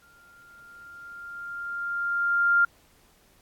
sine tone with exponential growth, 1396.9 Hz, F6, in tune, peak -16 dBFS, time 0.02-2.65 s, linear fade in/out 5 ms, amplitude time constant 570 ms, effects pink hiss -61 dBFS RMS until 3.41 s + AAC 64 kbps

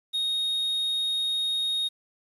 triangle tone, 3729 Hz, A#7, in tune, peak -23 dBFS, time 0.13-1.89 s, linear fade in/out 20 ms, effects resampled to 32000 Hz + 9-bit

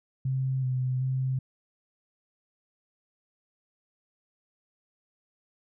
sine tone with pitch steps, 131.9 / 128.2 / 130.9 Hz, C3 / C3 / C3, +14 / -35 / +1 cents, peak -25 dBFS, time 0.25-1.39 s, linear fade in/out 5 ms, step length 380 ms, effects none

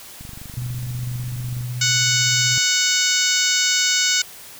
click train, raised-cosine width 5 ms, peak -25 dBFS, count 35, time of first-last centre 0.21-1.609 s, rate 24.3 Hz
sine tone with tremolo, 123.47 Hz, B2, in tune, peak -23 dBFS, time 0.57-2.58 s, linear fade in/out 0 ms, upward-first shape sine, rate 16 Hz, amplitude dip 30%
harmonic tone, 740 Hz, F#5, in tune, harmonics 2 / 3 / 4 / 5 / 6 / 7 / 8 / 9 / 10, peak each -25 / -25 / -25 / -25 / -25 / -25 / -25 / -25 / -25 dBFS, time 1.81-4.22 s, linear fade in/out 5 ms
effects white hiss -40 dBFS RMS until 4.59 s

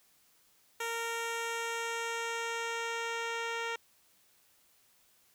10% pulse tone with low-pass filter sweep, 461.9 Hz, A#4, 16 cents flat, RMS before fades -36 dBFS, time 0.8-3.76 s, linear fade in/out 5 ms, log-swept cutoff 12000 to 4900 Hz, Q 0.92, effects white hiss -67 dBFS RMS until 5.34 s

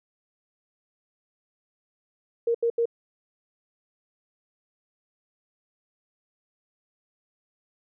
sine tone bursts, 466.4 Hz, A#4, 1 cent sharp, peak -20 dBFS, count 3, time 2.47-2.856 s, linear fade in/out 5 ms, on 76 ms, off 79 ms, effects none

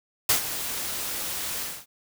white noise with ADSR envelope, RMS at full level -19 dBFS, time 0.29-1.86 s, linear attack 4 ms, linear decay 110 ms, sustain -12 dB, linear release 250 ms, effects none

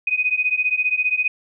sine beating tone pair, 2489 / 2504 Hz, D#7 / D#7, 0 / +10 cents, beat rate 15 Hz, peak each -21 / -20 dBFS, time 0.07-1.28 s, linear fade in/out 5 ms, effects none

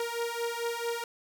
sawtooth beating tone pair, 466.2 / 470.7 Hz, A#4 / A#4, 0 / +17 cents, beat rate 4.5 Hz, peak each -30 / -30 dBFS, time 0-1.04 s, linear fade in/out 2 ms, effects none

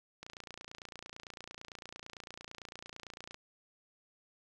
click train, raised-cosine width 0.2 ms, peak -28 dBFS, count 91, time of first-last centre 0.23-3.344 s, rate 28.9 Hz, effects none

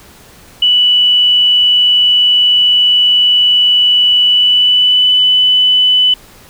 sine tone with pitch glide, 2960 to 3000 Hz, F#7 to F#7, 0 to +23 cents, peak -6 dBFS, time 0.62-6.14 s, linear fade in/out 5 ms, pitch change +23 cents, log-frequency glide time 4.23-5.28 s, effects pink hiss -40 dBFS RMS until 6.49 s

